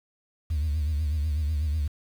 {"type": "tone with vibrato", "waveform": "sine", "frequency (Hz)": 75.7, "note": "D#2", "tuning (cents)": -47, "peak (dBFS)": -22, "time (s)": [0.5, 1.88], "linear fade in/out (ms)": 10, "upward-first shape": "triangle", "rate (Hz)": 8.1, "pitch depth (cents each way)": 130, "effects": ["tanh soft clip ceiling -20 dBFS", "8-bit"]}